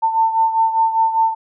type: beating tone pair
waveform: sine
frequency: 896 / 901 Hz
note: A5 / A5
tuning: +31 / +41 cents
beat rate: 5 Hz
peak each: -14 / -20 dBFS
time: 0.02-1.35 s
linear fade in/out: 20 ms
effects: none